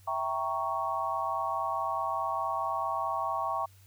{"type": "chord", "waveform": "sine", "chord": "E diminished seventh", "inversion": "none", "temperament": "equal", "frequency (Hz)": [659.3, 784, 932.3, 1108.7], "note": ["E5", "G5", "Bb5", "Db6"], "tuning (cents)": [0, 0, 0, 0], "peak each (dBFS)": [-36, -35, -35, -32], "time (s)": [0.07, 3.66], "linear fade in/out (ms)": 10, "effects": ["added 96 Hz sine -55 dBFS peak until 3.86 s", "white hiss -63 dBFS RMS until 3.86 s"]}